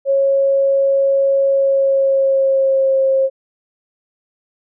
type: tone with pitch glide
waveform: sine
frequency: 548 to 535.2 Hz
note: C#5 to C5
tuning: -20 to +39 cents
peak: -11 dBFS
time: 0.05-3.3 s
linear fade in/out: 50 ms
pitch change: -41 cents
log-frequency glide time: 1.48-2.99 s
effects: none